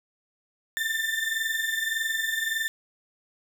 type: tone pair together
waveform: 35% pulse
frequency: 1777 / 1798.7 Hz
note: A6 / A6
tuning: +17 / +38 cents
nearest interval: unison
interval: 21 cents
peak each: -27 dBFS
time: 0.77-2.68 s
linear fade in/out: 0 ms
effects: none